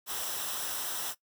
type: noise with comb filter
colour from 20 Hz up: white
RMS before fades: -35 dBFS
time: 0.06-1.15 s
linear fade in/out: 50 ms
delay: 0.44 ms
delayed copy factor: -0.6
effects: noise-tail reverb RT60 0.1 s tail -18 dB re dry